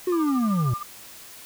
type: linear sweep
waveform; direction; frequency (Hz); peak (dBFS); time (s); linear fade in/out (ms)
triangle; down; 370 to 111.4; -18; 0.07-0.74; 5
type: tone with tremolo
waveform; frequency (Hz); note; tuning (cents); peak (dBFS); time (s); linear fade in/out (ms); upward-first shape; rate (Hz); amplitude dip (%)
sine; 1196; D6; +31; -27; 0.12-0.83; 5; sine; 13; 75
effects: white hiss -44 dBFS RMS until 1.45 s